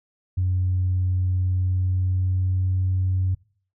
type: tone with pitch glide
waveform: sine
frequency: 91.8 to 93.03 Hz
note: F#2 to F#2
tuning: -13 to +10 cents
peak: -18 dBFS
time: 0.37-3.35 s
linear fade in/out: 10 ms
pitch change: +23 cents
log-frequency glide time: 1.35-2.85 s
effects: noise-tail reverb RT60 0.5 s tail -24 dB re dry + tanh soft clip ceiling -15 dBFS